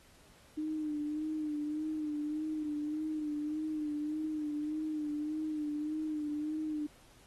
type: tone with vibrato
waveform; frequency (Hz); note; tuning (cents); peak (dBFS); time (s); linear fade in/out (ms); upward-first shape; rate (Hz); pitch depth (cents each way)
sine; 304; D#4; -40; -33; 0.57-6.87; 10; sine; 1.7; 43
effects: pink hiss -62 dBFS RMS until 7.26 s + AAC 32 kbps